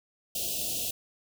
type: band-stop noise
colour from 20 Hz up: white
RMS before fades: -32 dBFS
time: 0.35-0.91 s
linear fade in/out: 5 ms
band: 740 to 2600 Hz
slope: 96 dB/octave
effects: none